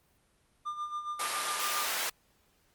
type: tone with tremolo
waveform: triangle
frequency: 1200 Hz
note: D6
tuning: 37 cents sharp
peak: -30 dBFS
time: 0.65-1.87 s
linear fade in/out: 20 ms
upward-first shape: sine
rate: 7.2 Hz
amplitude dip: 65%
type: high-pass noise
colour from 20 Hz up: pink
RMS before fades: -33 dBFS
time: 1.19-2.1 s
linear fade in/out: 10 ms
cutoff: 900 Hz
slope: 12 dB/octave
effects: pink hiss -69 dBFS RMS until 2.74 s + Opus 32 kbps